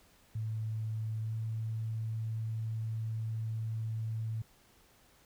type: tone with pitch glide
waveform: sine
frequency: 110 to 111.41 Hz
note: A2 to A2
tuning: 0 to +22 cents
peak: -33 dBFS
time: 0.35-4.42 s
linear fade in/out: 5 ms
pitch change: +22 cents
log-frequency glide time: 1.21-1.35 s
effects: pink hiss -64 dBFS RMS until 5.25 s